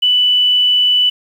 sine tone, 2978 Hz, F#7, 11 cents sharp, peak -9 dBFS, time 0.02-1.1 s, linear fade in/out 10 ms, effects 7-bit

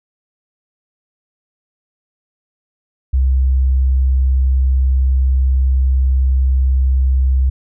sine tone, 65.41 Hz, C2, in tune, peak -10 dBFS, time 3.13-7.5 s, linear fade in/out 10 ms, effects none

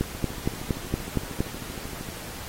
two click trains, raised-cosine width 3 ms, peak -10 / -24 dBFS, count 7 / 26, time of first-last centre 0.01-1.405 / 0.15-2.088 s, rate 4.3 / 12.9 Hz, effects pink hiss -39 dBFS RMS until 2.48 s + AAC 48 kbps

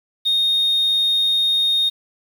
sine tone, 3701 Hz, A#7, 13 cents flat, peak -13 dBFS, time 0.25-1.9 s, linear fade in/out 20 ms, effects tanh soft clip ceiling -13 dBFS + 7-bit

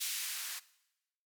violet noise with band-pass filter sweep, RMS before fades -39 dBFS, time 0-0.6 s, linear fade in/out 20 ms, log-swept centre 2800 to 1300 Hz, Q 0.96, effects noise-tail reverb RT60 0.9 s tail -19 dB re dry

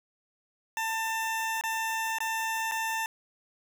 20% pulse tone with dropouts, 894 Hz, A5, 27 cents sharp, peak -24 dBFS, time 0.77-3.06 s, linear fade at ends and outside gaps 1 ms, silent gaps 1.611-1.637 / 2.185-2.204 / 2.713-2.719 s, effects none

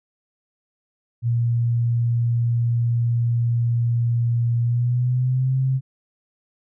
sine tone with pitch glide, 118.1 to 131.8 Hz, A#2 to C3, +23 to +13 cents, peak -17 dBFS, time 1.22-5.81 s, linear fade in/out 50 ms, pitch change +190 cents, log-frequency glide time 4.61-5.57 s, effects none

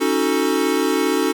square chord, D# half-diminished seventh, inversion third, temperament equal with one note detuned, 277.2 / 314.7 / 370 / 440 Hz, C#4 / D#4 / F#4 / A4, 0 / +20 / 0 / 0 cents, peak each -23 dBFS, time 0-1.33 s, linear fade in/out 20 ms, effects none

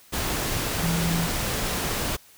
sine tone in noise, 167.7 Hz, E3, 30 cents sharp, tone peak -23 dBFS, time 0.82-1.28 s, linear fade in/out 20 ms, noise pink, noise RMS -27 dBFS, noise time 0.12-2.17 s, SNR +1 dB, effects white hiss -53 dBFS RMS until 2.37 s

